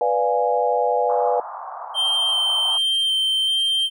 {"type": "chord", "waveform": "sine", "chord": "B diminished seventh", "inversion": "none", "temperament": "equal", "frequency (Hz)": [493.9, 587.3, 698.5, 830.6], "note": ["B4", "D5", "F5", "Ab5"], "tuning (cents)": [0, 0, 0, 0], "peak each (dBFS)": [-21, -24, -23, -22], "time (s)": [0.01, 1.4], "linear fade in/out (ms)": 2}
{"type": "band-pass noise", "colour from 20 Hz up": "pink", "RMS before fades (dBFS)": -33, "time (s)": [1.09, 2.78], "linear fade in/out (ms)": 10, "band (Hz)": [700, 1200], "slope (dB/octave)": 48}
{"type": "tone with vibrato", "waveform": "triangle", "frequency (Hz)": 3136, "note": "G7", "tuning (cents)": 0, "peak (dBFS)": -16, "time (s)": [1.94, 3.9], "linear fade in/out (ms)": 50, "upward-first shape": "square", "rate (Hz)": 1.3, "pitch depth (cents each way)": 9}
{"effects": []}